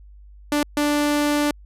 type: tone bursts at uneven times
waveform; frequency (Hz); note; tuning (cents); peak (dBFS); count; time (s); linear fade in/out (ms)
sawtooth; 293.7; D4; 0; -14; 2; 0.52-0.63 / 0.77-1.51; 2
effects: added 50 Hz sine -42 dBFS peak until 1.65 s + resampled to 32000 Hz